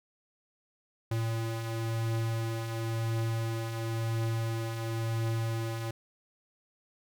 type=beating tone pair; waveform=square; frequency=112.8 / 113.76 Hz; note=A2 / A#2; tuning=+44 / -42 cents; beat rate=0.96 Hz; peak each=-40 / -31 dBFS; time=1.11-5.91 s; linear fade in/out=5 ms; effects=none